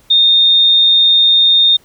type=tone; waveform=sine; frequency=3661 Hz; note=A#7; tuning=32 cents flat; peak=-6 dBFS; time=0.1-1.77 s; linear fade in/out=10 ms; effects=pink hiss -50 dBFS RMS until 1.84 s